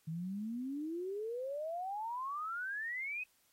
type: exponential sweep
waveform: sine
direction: up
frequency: 155.56 to 2564 Hz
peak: -37 dBFS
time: 0.07-3.24 s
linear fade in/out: 10 ms
effects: white hiss -72 dBFS RMS until 3.52 s + AAC 48 kbps